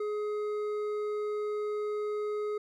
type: tone with hard clipping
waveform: sine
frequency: 420 Hz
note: G#4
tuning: 19 cents sharp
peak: -32 dBFS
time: 0-2.58 s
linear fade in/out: 5 ms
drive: 7 dB
effects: none